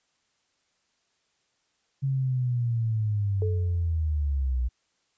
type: linear sweep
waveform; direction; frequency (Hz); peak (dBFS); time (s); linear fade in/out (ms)
sine; down; 137.4 to 59.4; -23; 2.02-4.69; 20
type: tone with exponential decay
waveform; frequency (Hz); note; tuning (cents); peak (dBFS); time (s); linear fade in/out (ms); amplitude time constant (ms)
sine; 434.5; A4; -22; -27; 3.42-3.98; 1; 120
effects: white hiss -72 dBFS RMS until 5.17 s + resampled to 16000 Hz